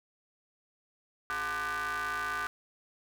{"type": "ring-modulated tone", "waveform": "40% pulse", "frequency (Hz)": 155.56, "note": "D#3", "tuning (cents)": 0, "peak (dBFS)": -28, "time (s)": [1.3, 2.47], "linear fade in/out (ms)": 0, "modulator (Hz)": 1350, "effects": []}